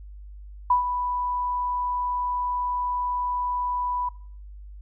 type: tone with ADSR envelope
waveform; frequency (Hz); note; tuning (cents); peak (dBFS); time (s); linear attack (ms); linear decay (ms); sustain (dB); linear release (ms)
sine; 988; B5; 0; -15; 0.7-4.09; 5; 120; -9; 6
effects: noise-tail reverb RT60 0.5 s tail -21 dB re dry + added 50 Hz sine -39 dBFS peak until 4.81 s